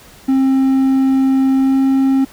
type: tone with pitch glide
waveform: triangle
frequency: 266.3 to 268 Hz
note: C4 to C4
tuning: +31 to +42 cents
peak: -8 dBFS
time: 0.28-2.25 s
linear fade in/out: 10 ms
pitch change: +11 cents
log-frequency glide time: 1.56-1.77 s
effects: pink hiss -42 dBFS RMS until 2.32 s

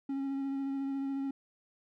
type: tone with vibrato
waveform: triangle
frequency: 273.5 Hz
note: C#4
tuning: 23 cents flat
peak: -30 dBFS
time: 0.09-1.31 s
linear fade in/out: 5 ms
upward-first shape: sine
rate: 14 Hz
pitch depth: 16 cents each way
effects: none

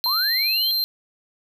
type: tone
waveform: square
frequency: 4149 Hz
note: C8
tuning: 15 cents flat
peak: -20 dBFS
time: 0.04-0.84 s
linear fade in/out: 0 ms
type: linear sweep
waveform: sine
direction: up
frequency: 929 to 3303 Hz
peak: -25 dBFS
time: 0.06-0.71 s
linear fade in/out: 0 ms
effects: none

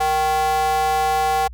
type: tone with high-pass filter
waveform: square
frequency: 155.2 Hz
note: D#3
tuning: 4 cents flat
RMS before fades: -19 dBFS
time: 0-1.48 s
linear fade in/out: 10 ms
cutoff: 690 Hz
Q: 8.8
effects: added 60 Hz sine -34 dBFS peak until 1.53 s

